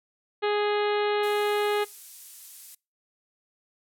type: harmonic tone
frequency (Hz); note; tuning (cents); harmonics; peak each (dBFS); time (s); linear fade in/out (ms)
415.3; G#4; 0; 1 / 2 / 3 / 4 / 5 / 6 / 7 / 8 / 9 / 10; -24 / -30 / -34 / -36 / -38 / -40 / -41 / -42 / -43 / -44; 0.42-1.85; 20
type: noise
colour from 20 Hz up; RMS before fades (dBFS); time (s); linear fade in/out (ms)
violet; -40; 1.23-2.75; 5
effects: noise-tail reverb RT60 0.3 s tail -26 dB re dry + low-pass 12000 Hz 12 dB/octave